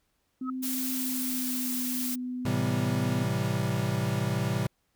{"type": "tone with exponential growth", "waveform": "sine", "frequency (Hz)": 1281, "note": "E6", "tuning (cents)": -50, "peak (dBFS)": -29, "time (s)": [0.41, 0.5], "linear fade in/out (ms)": 5, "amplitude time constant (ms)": 19}
{"type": "tone with pitch glide", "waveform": "sine", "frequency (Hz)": [258.6, 250.4], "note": ["C4", "B3"], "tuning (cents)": [-20, 24], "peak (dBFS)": -31, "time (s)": [0.41, 3.24], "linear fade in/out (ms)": 5, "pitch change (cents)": -56, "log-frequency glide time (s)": [0.81, 1.77]}
{"type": "noise", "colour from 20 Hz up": "blue", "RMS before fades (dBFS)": -33, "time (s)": [0.62, 2.16], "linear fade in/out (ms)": 20}
{"type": "chord", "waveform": "square", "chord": "A minor seventh", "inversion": "none", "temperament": "equal", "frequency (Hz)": [110, 130.81, 164.81, 196], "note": ["A2", "C3", "E3", "G3"], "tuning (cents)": [0, 0, 0, 0], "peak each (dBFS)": [-32, -31, -35, -34], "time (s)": [2.45, 4.67], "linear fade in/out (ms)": 5}
{"effects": ["pink hiss -74 dBFS RMS until 4.95 s"]}